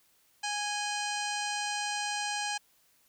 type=harmonic tone with a mistuned harmonic; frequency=828 Hz; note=G#5; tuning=5 cents flat; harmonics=1 / 2 / 3 / 4 / 5 / 6 / 7 / 8 / 9 / 10; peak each=-35 / -38 / -40 / -41 / -42 / -43 / -43 / -44 / -45 / -45 dBFS; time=0.43-2.58 s; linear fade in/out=10 ms; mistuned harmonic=4; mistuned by=-110 cents; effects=white hiss -67 dBFS RMS until 3.08 s